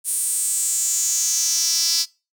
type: tone with high-pass filter sweep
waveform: sawtooth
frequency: 332.7 Hz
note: E4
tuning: 16 cents sharp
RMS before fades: -21 dBFS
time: 0.04-2.06 s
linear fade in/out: 50 ms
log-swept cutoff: 9500 to 5000 Hz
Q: 5.4
effects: noise-tail reverb RT60 0.3 s tail -24 dB re dry